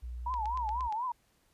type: tone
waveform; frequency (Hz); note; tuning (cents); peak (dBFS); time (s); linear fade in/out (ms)
sine; 60.4; B1; -38; -37; 0.02-0.89; 20
type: tone with vibrato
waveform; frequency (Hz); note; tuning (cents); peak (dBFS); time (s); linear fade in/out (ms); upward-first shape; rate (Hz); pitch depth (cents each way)
sine; 932.3; A#5; 0; -31; 0.26-1.12; 5; triangle; 4.1; 200
type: click train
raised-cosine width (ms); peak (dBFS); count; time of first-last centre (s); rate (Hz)
0.2; -30; 6; 0.34-0.925; 8.55
effects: pink hiss -70 dBFS RMS until 1.53 s + resampled to 32000 Hz